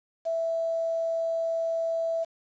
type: tone with quantisation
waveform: sine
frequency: 659.3 Hz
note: E5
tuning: in tune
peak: -25 dBFS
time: 0.25-2.25 s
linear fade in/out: 20 ms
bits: 8
effects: resampled to 16000 Hz